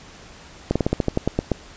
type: slowing click train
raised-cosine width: 2 ms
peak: -5 dBFS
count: 11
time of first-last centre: 0.71-1.517 s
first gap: 46 ms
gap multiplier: 1.12
effects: pink hiss -44 dBFS RMS until 1.76 s + resampled to 16000 Hz